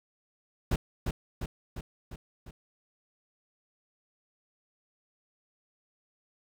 brown noise with echo, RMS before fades -26 dBFS, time 0.71-0.76 s, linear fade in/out 5 ms, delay 350 ms, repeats 5, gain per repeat -4 dB, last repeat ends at 2.51 s, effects none

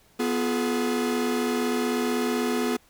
45% pulse chord, F diminished, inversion second, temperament equal with one note detuned, 246.9 / 349.2 / 425 Hz, Cb4 / F4 / Ab4, 0 / 0 / +40 cents, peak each -26 / -31 / -28 dBFS, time 0.19-2.77 s, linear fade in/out 10 ms, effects pink hiss -59 dBFS RMS until 2.89 s

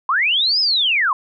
sine linear two-way sweep, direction up then down, 987.8 to 5210 to 987.8 Hz, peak -14 dBFS, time 0.09-1.13 s, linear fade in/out 2 ms, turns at 0.6 s, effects none

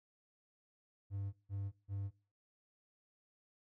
triangle tone bursts, 99.2 Hz, G2, 21 cents sharp, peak -36 dBFS, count 3, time 1.1-2.11 s, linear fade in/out 50 ms, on 230 ms, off 160 ms, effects noise-tail reverb RT60 0.3 s tail -17 dB re dry

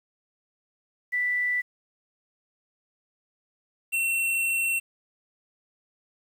sine / square tone pair in turn, 1975.5 / 2713 Hz, B6 / E7, 0 / +49 cents, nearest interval perfect fourth, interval 549 cents, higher second, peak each -23 / -24 dBFS, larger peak first, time 1.12-1.62 / 3.92-4.8 s, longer second, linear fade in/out 20 ms, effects 9-bit

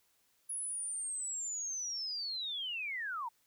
sine linear sweep, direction down, 10548 to 880 Hz, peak -36 dBFS, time 0.49-3.29 s, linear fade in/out 10 ms, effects white hiss -73 dBFS RMS until 3.46 s

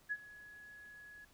sine tone with ADSR envelope, 1684 Hz, G#6, 24 cents sharp, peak -33 dBFS, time 0.09-1.25 s, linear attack 27 ms, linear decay 48 ms, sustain -19 dB, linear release 7 ms, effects pink hiss -67 dBFS RMS until 1.33 s

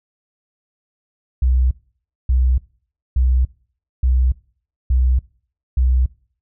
sine tone bursts, 63.2 Hz, B1, 41 cents sharp, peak -12 dBFS, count 6, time 1.42-6.06 s, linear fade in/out 5 ms, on 290 ms, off 580 ms, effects noise-tail reverb RT60 0.5 s tail -22 dB re dry

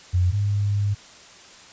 sine tone pair in turn, 90.2 / 101.86 Hz, F#2 / G#2, -44 / -33 cents, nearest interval major second, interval 211 cents, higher second, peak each -16 / -19 dBFS, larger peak first, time 0.13-0.32 / 0.32-0.95 s, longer second, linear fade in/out 20 ms, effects white hiss -46 dBFS RMS until 1.72 s + resampled to 16000 Hz

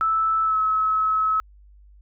sine tone with pitch glide, 1314 to 1289.9 Hz, E6 to E6, -6 to -38 cents, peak -18 dBFS, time 0.01-1.4 s, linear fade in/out 0 ms, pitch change -32 cents, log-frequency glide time 0.44-0.57 s, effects added 50 Hz sine -47 dBFS peak until 2.01 s

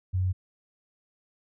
sine tone, 92.5 Hz, F#2, in tune, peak -23 dBFS, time 0.13-0.33 s, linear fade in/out 20 ms, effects none

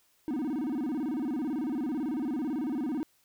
triangle tone with vibrato, 277.2 Hz, C#4, in tune, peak -27 dBFS, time 0.28-3.03 s, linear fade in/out 0 ms, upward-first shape square, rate 18 Hz, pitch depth 210 cents each way, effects white hiss -68 dBFS RMS until 3.24 s

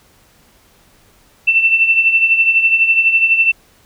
sine tone with tremolo, 2679 Hz, E7, 27 cents sharp, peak -6 dBFS, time 1.47-3.52 s, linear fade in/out 10 ms, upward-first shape triangle, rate 12 Hz, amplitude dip 70%, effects pink hiss -51 dBFS RMS until 3.85 s

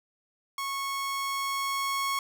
sawtooth tone with level ramp, 1100 Hz, C#6, 14 cents flat, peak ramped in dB -27 to -23 dBFS, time 0.58-2.19 s, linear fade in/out 2 ms, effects none

